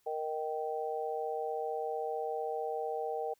harmonic tone, 155.56 Hz, D#3, in tune, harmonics 3 / 4 / 5, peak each -36 / -40 / -37 dBFS, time 0.06-3.34 s, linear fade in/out 10 ms, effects white hiss -73 dBFS RMS until 3.39 s

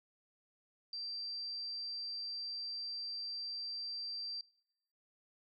sine tone, 4699 Hz, D8, in tune, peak -39 dBFS, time 0.93-4.41 s, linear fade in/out 2 ms, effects noise-tail reverb RT60 0.8 s tail -24 dB re dry + MP3 64 kbps

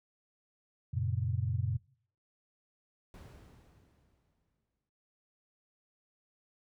sine chord, F# major, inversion none, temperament equal with one note detuned, 92.5 / 116.54 / 136.13 Hz, F#2 / A#2 / C#3, 0 / 0 / -31 cents, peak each -33 / -33 / -36 dBFS, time 0.93-1.77 s, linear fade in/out 10 ms
brown noise with exponential decay, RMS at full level -45 dBFS, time 3.14-4.89 s, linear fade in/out 1 ms, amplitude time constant 380 ms
effects noise-tail reverb RT60 0.5 s tail -20 dB re dry + high-pass 60 Hz 12 dB/octave

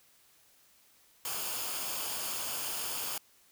white noise with comb filter, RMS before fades -36 dBFS, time 1.25-3.18 s, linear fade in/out 2 ms, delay 0.51 ms, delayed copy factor -0.5, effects white hiss -64 dBFS RMS until 3.51 s

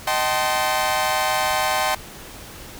sawtooth chord, A half-diminished seventh, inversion second, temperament equal with one note detuned, 622.3 / 767.9 / 880 / 1046.5 Hz, Eb5 / G5 / A5 / C6, 0 / -36 / 0 / 0 cents, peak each -22 / -19 / -23 / -21 dBFS, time 0.07-1.95 s, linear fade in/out 5 ms, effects pink hiss -39 dBFS RMS until 2.79 s

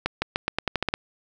accelerating click train, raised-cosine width 0.3 ms, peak -7 dBFS, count 10, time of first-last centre 0.06-0.939 s, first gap 160 ms, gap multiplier 0.87, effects none

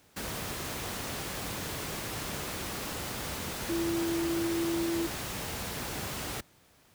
sine tone in noise, 335.3 Hz, E4, 30 cents sharp, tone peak -28 dBFS, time 3.69-5.07 s, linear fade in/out 10 ms, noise pink, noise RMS -36 dBFS, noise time 0.16-6.41 s, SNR +5 dB, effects pink hiss -62 dBFS RMS until 6.94 s + high-pass 60 Hz 12 dB/octave

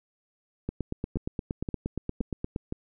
two click trains, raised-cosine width 3 ms, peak -18 / -17 dBFS, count 4 / 17, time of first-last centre 1.17-2.724 / 0.69-2.561 s, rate 1.93 / 8.55 Hz, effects none

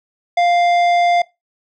triangle tone with tanh clipping, 698.5 Hz, F5, in tune, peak -13 dBFS, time 0.37-1.22 s, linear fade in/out 5 ms, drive 16 dB, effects noise-tail reverb RT60 0.2 s tail -20 dB re dry

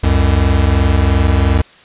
square tone pair together, 67 / 89.87 Hz, C2 / F#2, +42 / -50 cents, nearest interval perfect fourth, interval 508 cents, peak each -13 dBFS, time 0.03-1.62 s, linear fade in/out 10 ms, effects white hiss -43 dBFS RMS until 1.84 s + resampled to 8000 Hz

